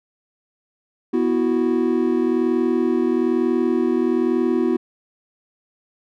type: chord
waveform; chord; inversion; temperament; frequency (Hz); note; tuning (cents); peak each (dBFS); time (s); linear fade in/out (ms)
triangle; B suspended fourth; none; just; 246.9 / 329.3 / 370.4; B3 / E4 / F#4; 0 / -2 / +2; -19; 1.13-4.77; 10
effects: none